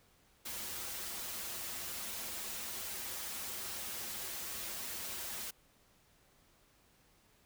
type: noise with comb filter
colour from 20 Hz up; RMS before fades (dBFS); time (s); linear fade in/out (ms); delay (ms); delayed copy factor
white; -42; 0.45-5.51; 10; 6.8; -1
effects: pink hiss -68 dBFS RMS until 7.45 s